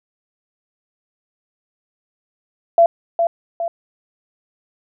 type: tone with echo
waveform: sine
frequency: 677 Hz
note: E5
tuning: 46 cents sharp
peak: -7 dBFS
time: 2.78-2.86 s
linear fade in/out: 2 ms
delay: 410 ms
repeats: 2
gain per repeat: -6 dB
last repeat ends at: 3.68 s
effects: none